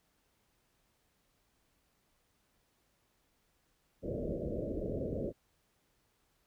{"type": "low-pass noise", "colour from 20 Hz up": "white", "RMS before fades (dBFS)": -37, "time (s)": [4.02, 5.33], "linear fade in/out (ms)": 50, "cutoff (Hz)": 610, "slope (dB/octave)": 96, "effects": ["pink hiss -75 dBFS RMS until 6.46 s"]}